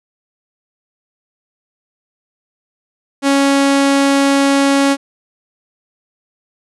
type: tone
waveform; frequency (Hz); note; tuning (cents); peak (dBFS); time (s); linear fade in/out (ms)
sawtooth; 277.2; C#4; 0; -6; 3.22-4.97; 50
effects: resampled to 24000 Hz